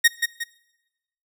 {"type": "tone with echo", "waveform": "sawtooth", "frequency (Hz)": 1866, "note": "A#6", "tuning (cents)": 1, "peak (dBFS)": -8, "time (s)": [0.04, 0.08], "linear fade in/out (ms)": 10, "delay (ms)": 180, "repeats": 2, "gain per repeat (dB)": -7, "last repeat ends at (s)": 0.44, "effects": ["noise-tail reverb RT60 1.0 s tail -21 dB re dry"]}